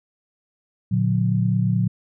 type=chord; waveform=sine; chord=Bb augmented; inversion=none; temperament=just; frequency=116.54 / 145.68 / 182.1 Hz; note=Bb2 / D3 / F#3; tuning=0 / -14 / -27 cents; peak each=-20 / -25 / -21 dBFS; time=0.91-1.88 s; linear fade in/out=10 ms; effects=none